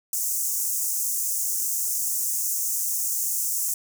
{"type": "high-pass noise", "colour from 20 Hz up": "pink", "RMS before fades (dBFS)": -26, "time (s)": [0.13, 3.74], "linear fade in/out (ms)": 2, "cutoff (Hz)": 6200, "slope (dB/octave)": 48, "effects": []}